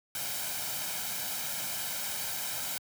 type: noise with comb filter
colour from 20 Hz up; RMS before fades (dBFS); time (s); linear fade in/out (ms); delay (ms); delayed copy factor
white; -35; 0.15-2.78; 2; 1.3; +0.6
effects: high-pass 100 Hz 12 dB/octave